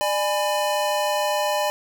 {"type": "chord", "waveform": "square", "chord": "G# diminished", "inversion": "second", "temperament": "just", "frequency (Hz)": [598, 830.6, 996.7], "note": ["D5", "G#5", "B5"], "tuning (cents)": [31, 0, 16], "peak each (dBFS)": [-24, -26, -29], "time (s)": [0.01, 1.7], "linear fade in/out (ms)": 0, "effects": []}